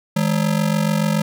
square ring-modulated tone, 184.4 Hz, F#3, 6 cents flat, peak -14 dBFS, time 0.16-1.22 s, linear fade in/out 5 ms, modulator 23.5 Hz, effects none

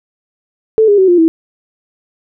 sine tone with pitch steps, 440 / 408.2 / 378.6 / 351.3 / 325.8 Hz, A4 / G#4 / F#4 / F4 / E4, 0 / -30 / +40 / +10 / -20 cents, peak -5 dBFS, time 0.78-1.28 s, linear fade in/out 0 ms, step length 100 ms, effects none

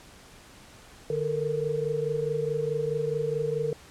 sine tone cluster, 150.3 / 445.7 / 470.4 Hz, D3 / A4 / A#4, +40 / +22 / +16 cents, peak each -33 / -29 / -29 dBFS, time 1.1-3.73 s, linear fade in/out 2 ms, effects pink hiss -51 dBFS RMS until 3.9 s + low-pass 10000 Hz 12 dB/octave

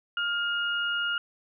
sine tone pair together, 1405.5 / 2865 Hz, F6 / F7, +11 / +44 cents, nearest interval octave, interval 1233 cents, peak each -27 / -31 dBFS, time 0.17-1.18 s, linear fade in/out 2 ms, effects none

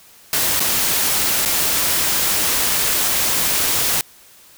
white noise with dropouts, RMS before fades -18 dBFS, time 0.33-4.01 s, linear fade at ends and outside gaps 1 ms, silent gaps 0.596-0.603 / 1.451-1.458 s, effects white hiss -47 dBFS RMS until 4.57 s

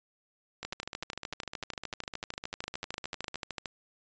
two click trains, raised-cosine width 0.2 ms, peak -18 / -21 dBFS, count 41 / 28, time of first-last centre 0.65-3.658 / 0.63-3.344 s, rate 13.3 / 9.95 Hz, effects resampled to 16000 Hz

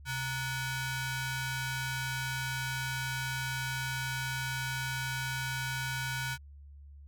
sawtooth ring-modulated tone, 800 Hz, G5, 35 cents sharp, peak -26 dBFS, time 0.05-6.38 s, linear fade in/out 50 ms, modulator 669 Hz, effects added 71 Hz sine -48 dBFS peak until 7.07 s

